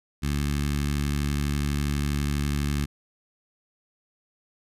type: tone with notch filter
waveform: 15% pulse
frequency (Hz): 72.2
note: D2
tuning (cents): -29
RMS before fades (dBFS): -26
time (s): 0.22-2.86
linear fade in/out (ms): 20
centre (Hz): 640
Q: 0.51
effects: resampled to 32000 Hz